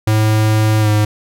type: tone with pitch glide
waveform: square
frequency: 108.4 to 105.8 Hz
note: A2 to G#2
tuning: -25 to +33 cents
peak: -11 dBFS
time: 0.07-1.05 s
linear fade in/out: 5 ms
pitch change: -42 cents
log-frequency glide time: 0.8-0.88 s
effects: none